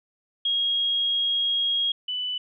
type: tone pair in turn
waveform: sine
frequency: 3277 / 2987 Hz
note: G#7 / F#7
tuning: -24 / +16 cents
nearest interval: major second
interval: 160 cents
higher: first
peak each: -21 / -26 dBFS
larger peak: first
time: 0.45-1.92 / 2.08-2.38 s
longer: first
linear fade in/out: 5 ms
effects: none